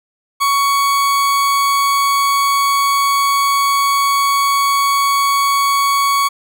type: tone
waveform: 40% pulse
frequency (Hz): 1118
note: C#6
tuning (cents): +14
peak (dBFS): -11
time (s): 0.4-6.29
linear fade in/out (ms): 20
effects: none